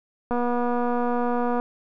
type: click train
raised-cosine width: 1 ms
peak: -13 dBFS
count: 313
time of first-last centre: 0.31-1.599 s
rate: 242 Hz
effects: none